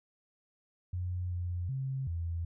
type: tone with pitch steps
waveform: sine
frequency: 90 / 88.4 / 133.5 / 84.3 Hz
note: F#2 / F2 / C3 / E2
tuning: -47 / +22 / +35 / +39 cents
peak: -32 dBFS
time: 0.93-2.45 s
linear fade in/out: 5 ms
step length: 380 ms
effects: none